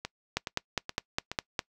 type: two click trains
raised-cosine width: 0.2 ms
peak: -10 / -17 dBFS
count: 7 / 4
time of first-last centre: 0.37-1.592 / 0.05-1.316 s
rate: 4.91 / 2.37 Hz
effects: noise-tail reverb RT60 0.1 s tail -24 dB re dry